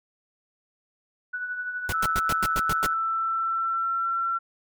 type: tone with tremolo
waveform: sine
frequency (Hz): 1480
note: F#6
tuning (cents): 0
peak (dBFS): -26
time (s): 1.33-2.94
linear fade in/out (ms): 10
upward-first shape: triangle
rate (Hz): 12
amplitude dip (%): 55
type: noise bursts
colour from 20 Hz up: pink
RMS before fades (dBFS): -28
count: 8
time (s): 1.89-2.862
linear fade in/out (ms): 0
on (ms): 34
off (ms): 100
type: tone with pitch glide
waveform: sine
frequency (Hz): 1319 to 1355.3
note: E6 to E6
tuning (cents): +1 to +48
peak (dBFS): -23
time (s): 1.93-4.39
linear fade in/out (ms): 20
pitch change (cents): +47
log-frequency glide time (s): 2.64-4.13
effects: MP3 96 kbps